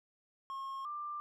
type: tone pair in turn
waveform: triangle / sine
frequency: 1080 / 1187 Hz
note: C#6 / D6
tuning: -45 / +18 cents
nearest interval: major second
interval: 163 cents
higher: second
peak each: -37 / -38 dBFS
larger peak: first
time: 0.5-0.85 / 0.85-1.2 s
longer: neither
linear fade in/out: 0 ms
effects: none